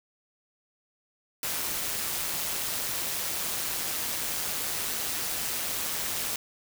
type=noise with amplitude modulation; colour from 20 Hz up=white; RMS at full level=-29 dBFS; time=1.43-6.36 s; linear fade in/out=2 ms; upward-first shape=sine; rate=160 Hz; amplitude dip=50%; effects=none